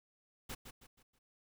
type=noise with echo; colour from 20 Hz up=pink; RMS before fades=-43 dBFS; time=0.49-0.55 s; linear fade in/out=10 ms; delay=160 ms; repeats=4; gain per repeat=-8 dB; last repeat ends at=1.19 s; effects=none